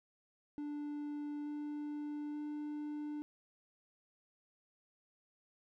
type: tone with pitch steps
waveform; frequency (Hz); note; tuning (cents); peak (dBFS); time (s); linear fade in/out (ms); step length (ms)
triangle; 293.7 / 295.6 / 297.5; D4 / D4 / D4; 0 / +11 / +22; -37; 0.58-3.22; 0; 880
effects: none